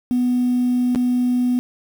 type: tone with dropouts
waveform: sine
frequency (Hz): 247.5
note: B3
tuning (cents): +4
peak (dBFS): -14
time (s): 0.11-1.59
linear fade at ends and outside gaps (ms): 0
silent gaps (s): 0.949-0.958
effects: tanh soft clip ceiling -12 dBFS + 7-bit